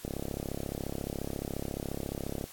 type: click train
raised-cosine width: 2 ms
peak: -21 dBFS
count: 83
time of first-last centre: 0.05-2.441 s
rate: 34.3 Hz
effects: white hiss -50 dBFS RMS until 2.52 s + AAC 64 kbps